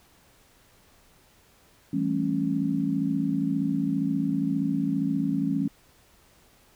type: chord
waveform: sine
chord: A dominant seventh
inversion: second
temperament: just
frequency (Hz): 165 / 198 / 220 / 275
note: E3 / G3 / A3 / C#4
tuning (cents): +2 / +18 / 0 / -14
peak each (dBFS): -30 / -30 / -31 / -26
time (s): 1.93-5.68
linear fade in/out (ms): 5
effects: pink hiss -59 dBFS RMS until 6.75 s